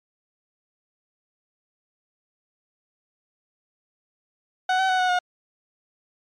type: tone with pitch steps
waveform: 30% pulse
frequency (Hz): 743 / 761 / 744 / 735 / 721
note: F#5 / F#5 / F#5 / F#5 / F#5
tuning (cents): +7 / +48 / +9 / -12 / -45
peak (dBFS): -16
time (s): 4.69-5.19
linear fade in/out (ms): 5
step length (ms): 100
effects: low-pass 4000 Hz 12 dB/octave + MP3 96 kbps